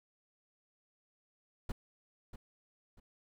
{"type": "noise with echo", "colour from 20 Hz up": "brown", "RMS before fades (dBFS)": -36, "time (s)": [1.69, 1.72], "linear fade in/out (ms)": 5, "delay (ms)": 640, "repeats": 2, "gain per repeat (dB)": -11, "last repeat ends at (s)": 3, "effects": []}